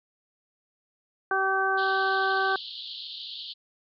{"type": "harmonic tone", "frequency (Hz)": 384.8, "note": "G4", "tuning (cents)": -32, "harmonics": [1, 2, 3, 4], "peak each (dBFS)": [-30, -28, -29, -26], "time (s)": [1.31, 2.56], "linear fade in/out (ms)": 2}
{"type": "band-pass noise", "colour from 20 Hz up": "white", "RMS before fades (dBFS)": -39, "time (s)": [1.77, 3.54], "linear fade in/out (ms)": 20, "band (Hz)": [3000, 4500], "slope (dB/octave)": 96}
{"effects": []}